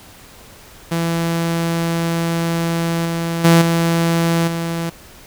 sawtooth tone with level steps, 167.2 Hz, E3, 25 cents sharp, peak -13 / -15 / -4 / -10 / -16 dBFS, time 0.91-4.9 s, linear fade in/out 10 ms, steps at 3.05 / 3.44 / 3.61 / 4.47 s, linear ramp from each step 10 ms, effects pink hiss -42 dBFS RMS until 5.26 s

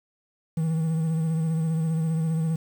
triangle tone with vibrato, 161.2 Hz, E3, 38 cents flat, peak -20 dBFS, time 0.57-2.56 s, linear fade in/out 5 ms, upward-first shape sine, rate 15 Hz, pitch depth 36 cents each way, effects 8-bit

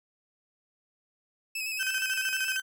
sawtooth tone with vibrato, 2577 Hz, E7, 40 cents flat, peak -28 dBFS, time 1.55-2.57 s, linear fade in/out 5 ms, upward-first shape square, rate 8.9 Hz, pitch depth 31 cents each way
35% pulse tone with tremolo, 1544 Hz, G6, 27 cents flat, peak -26 dBFS, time 1.79-2.62 s, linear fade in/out 20 ms, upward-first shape square, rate 13 Hz, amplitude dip 65%
effects none

